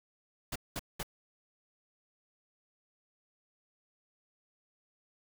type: noise bursts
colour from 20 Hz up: pink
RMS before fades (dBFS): -37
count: 3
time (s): 0.52-1.031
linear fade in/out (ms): 5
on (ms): 37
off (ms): 200
effects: none